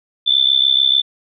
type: tone with amplitude modulation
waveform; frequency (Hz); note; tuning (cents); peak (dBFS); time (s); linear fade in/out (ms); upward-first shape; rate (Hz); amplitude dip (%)
sine; 3520; A7; 0; -7; 0.26-1.02; 20; sine; 66.8; 90
effects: none